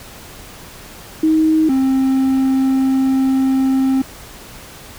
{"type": "tone pair in turn", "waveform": ["sine", "triangle"], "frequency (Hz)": [315.4, 265.2], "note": ["D#4", "C4"], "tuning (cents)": [24, 23], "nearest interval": "minor third", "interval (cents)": 301, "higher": "first", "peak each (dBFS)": -10, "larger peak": "neither", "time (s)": [[1.23, 1.69], [1.69, 4.02]], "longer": "second", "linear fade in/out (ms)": 5, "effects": ["pink hiss -37 dBFS RMS until 4.98 s"]}